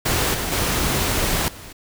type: noise with level steps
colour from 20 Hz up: pink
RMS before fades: -20 / -25 / -21 / -39 dBFS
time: 0.05-1.73 s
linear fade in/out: 10 ms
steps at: 0.34 / 0.52 / 1.48 s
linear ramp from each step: 2 ms
effects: none